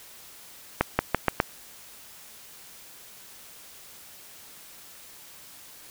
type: accelerating click train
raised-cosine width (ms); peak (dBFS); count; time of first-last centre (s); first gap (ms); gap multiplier
0.5; -4; 5; 0.81-1.401; 180; 0.87
effects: white hiss -48 dBFS RMS until 5.9 s